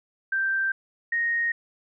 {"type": "tone pair in turn", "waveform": "sine", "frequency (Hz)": [1568, 1864.7], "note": ["G6", "A#6"], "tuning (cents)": [0, 0], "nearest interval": "minor third", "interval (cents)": 300, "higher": "second", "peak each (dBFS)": -22, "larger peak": "neither", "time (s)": [[0.32, 0.72], [1.12, 1.52]], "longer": "neither", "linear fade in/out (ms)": 5, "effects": []}